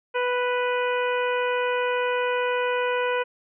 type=harmonic tone; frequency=493.9 Hz; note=B4; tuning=in tune; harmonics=1 / 2 / 3 / 4 / 5 / 6; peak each=-24 / -28 / -30 / -36 / -33 / -38 dBFS; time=0.14-3.24 s; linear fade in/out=20 ms; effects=none